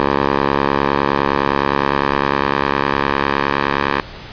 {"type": "tone with band-pass filter sweep", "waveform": "10% pulse", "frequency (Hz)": 69.8, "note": "C#2", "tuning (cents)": 13, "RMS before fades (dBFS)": -17, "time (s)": [0, 4], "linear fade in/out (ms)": 0, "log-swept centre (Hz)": [870, 1400], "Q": 1, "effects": ["pink hiss -34 dBFS RMS until 4.32 s", "resampled to 11025 Hz"]}